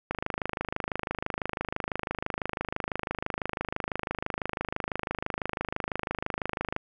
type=click train; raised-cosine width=0.5 ms; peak=-14 dBFS; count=174; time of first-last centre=0.11-6.764 s; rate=26 Hz; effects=none